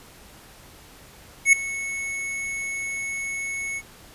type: tone with ADSR envelope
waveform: square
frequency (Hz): 2203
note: C#7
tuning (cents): -11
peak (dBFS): -10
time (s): 1.45-3.82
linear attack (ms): 79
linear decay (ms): 4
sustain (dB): -18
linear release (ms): 47
effects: pink hiss -48 dBFS RMS until 4.14 s + resampled to 32000 Hz